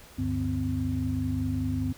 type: tone cluster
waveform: sine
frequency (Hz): 72.9 / 97.9 / 148.5 / 256.8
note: D2 / G2 / D3 / C4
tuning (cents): -12 / -2 / +20 / -32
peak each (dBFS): -35 / -30 / -36 / -29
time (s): 0.18-1.93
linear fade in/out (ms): 10
effects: pink hiss -51 dBFS RMS until 1.97 s